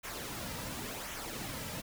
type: noise with flanger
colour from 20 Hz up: pink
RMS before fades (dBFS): -41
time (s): 0.03-1.82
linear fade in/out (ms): 20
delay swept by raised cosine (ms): 0.21 to 2.81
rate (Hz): 0.92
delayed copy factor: -0.55
effects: none